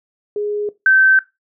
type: tone pair in turn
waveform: sine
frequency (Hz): 415.3 / 1546.4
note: G#4 / G6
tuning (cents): 0 / -24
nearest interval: octave + major seventh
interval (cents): 2276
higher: second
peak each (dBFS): -18 / -8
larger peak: second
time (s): 0.36-0.69 / 0.86-1.19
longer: neither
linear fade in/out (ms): 2
effects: noise-tail reverb RT60 0.2 s tail -18 dB re dry